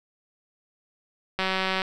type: click train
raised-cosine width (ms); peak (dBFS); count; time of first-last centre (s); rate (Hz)
0.3; -10; 82; 1.39-1.819; 189
effects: none